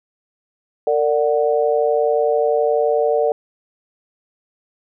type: chord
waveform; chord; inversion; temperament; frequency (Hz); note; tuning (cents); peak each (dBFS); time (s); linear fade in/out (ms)
sine; Bb augmented; none; equal with one note detuned; 455.8 / 587.3 / 740; Bb4 / D5 / F#5; -39 / 0 / 0; -17 / -18 / -22; 0.87-3.32; 2
effects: none